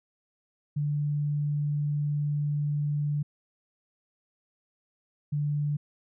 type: tone pair in turn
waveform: sine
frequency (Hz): 146.83 / 146.83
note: D3 / D3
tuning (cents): 0 / 0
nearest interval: unison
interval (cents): 0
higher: neither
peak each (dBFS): -25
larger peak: neither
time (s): 0.76-3.23 / 5.32-5.77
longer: first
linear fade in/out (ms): 10
effects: none